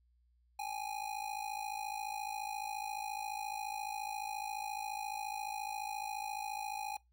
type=ring-modulated tone; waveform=square; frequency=822 Hz; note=G#5; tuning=18 cents flat; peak=-36 dBFS; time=0.59-6.97 s; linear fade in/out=0 ms; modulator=27.2 Hz; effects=noise-tail reverb RT60 0.2 s tail -23 dB re dry + added 60 Hz sine -68 dBFS peak until 7.12 s